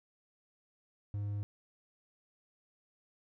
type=tone; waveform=triangle; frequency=102.4 Hz; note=G#2; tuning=24 cents flat; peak=-32 dBFS; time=1.14-1.43 s; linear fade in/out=0 ms; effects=none